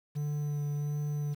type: tone with vibrato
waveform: triangle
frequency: 146.83 Hz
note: D3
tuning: in tune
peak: -28 dBFS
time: 0.15-1.35 s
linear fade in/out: 20 ms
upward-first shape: sine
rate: 1.4 Hz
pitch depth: 12 cents each way
effects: 9-bit